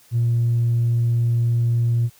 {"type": "tone with tanh clipping", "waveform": "triangle", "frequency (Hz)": 117.8, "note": "A#2", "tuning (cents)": 19, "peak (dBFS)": -16, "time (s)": [0.11, 2.1], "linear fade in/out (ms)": 50, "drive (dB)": 5, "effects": ["white hiss -53 dBFS RMS until 2.19 s"]}